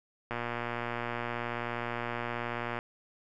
click train, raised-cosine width 0.5 ms, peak -19 dBFS, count 296, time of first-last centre 0.31-2.789 s, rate 119 Hz, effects none

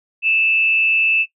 sine tone with frequency modulation, 2637 Hz, E7, in tune, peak -13 dBFS, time 0.22-1.26 s, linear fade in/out 50 ms, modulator 163 Hz, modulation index 0.4, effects noise-tail reverb RT60 0.1 s tail -18 dB re dry

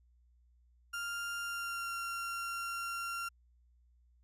35% pulse tone with pitch glide, 1396.9 to 1377.7 Hz, F6 to F6, 0 to -24 cents, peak -35 dBFS, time 0.93-3.29 s, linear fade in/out 10 ms, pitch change -24 cents, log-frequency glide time 1.4-1.92 s, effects added 60 Hz sine -64 dBFS peak until 4.23 s + resampled to 32000 Hz

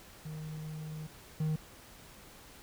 triangle tone pair in turn, 155.2 / 155.76 Hz, D#3 / D#3, -4 / +2 cents, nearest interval unison, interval 6 cents, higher second, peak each -37 / -27 dBFS, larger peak second, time 0.25-1.07 / 1.4-1.56 s, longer first, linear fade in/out 5 ms, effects pink hiss -54 dBFS RMS until 2.62 s

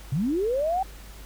sine linear sweep, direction up, 118 to 784 Hz, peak -22 dBFS, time 0.12-0.83 s, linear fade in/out 5 ms, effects added 50 Hz sine -42 dBFS peak until 1.25 s + pink hiss -48 dBFS RMS until 1.25 s

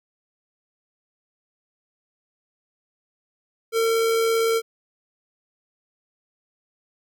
square tone with amplitude modulation, 453.9 Hz, A#4, 46 cents flat, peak -18 dBFS, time 3.72-4.62 s, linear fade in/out 50 ms, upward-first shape sine, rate 77.7 Hz, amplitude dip 25%, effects none

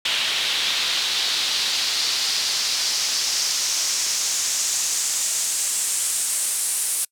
pink noise with band-pass filter sweep, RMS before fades -23 dBFS, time 0.05-7.05 s, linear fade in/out 5 ms, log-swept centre 3300 to 9500 Hz, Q 2.3, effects noise-tail reverb RT60 0.1 s tail -26 dB re dry

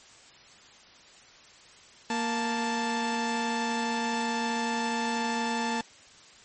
sawtooth tone pair together, 233.1 / 880.1 Hz, A#3 / A5, 0 / 0 cents, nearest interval octave + major seventh, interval 2300 cents, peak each -26 dBFS, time 2.1-5.81 s, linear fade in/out 2 ms, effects white hiss -53 dBFS RMS until 6.44 s + MP3 32 kbps

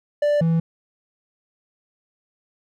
triangle tone pair in turn, 587.3 / 164.81 Hz, D5 / E3, 0 / 0 cents, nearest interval octave + minor seventh, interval 2200 cents, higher first, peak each -14 dBFS, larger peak neither, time 0.22-0.41 / 0.41-0.6 s, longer neither, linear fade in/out 5 ms, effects none

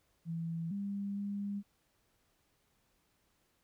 sine tone with pitch steps, 165.6 / 200 / 201.7 Hz, E3 / G3 / G3, +8 / +35 / +50 cents, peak -35 dBFS, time 0.25-1.63 s, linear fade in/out 50 ms, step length 460 ms, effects pink hiss -75 dBFS RMS until 3.63 s

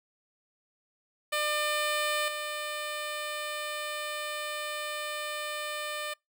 10% pulse tone with level steps, 600 Hz, D5, 37 cents sharp, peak -19 / -25 dBFS, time 1.32-6.14 s, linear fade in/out 10 ms, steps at 2.28 s, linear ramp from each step 2 ms, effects noise-tail reverb RT60 0.2 s tail -26 dB re dry

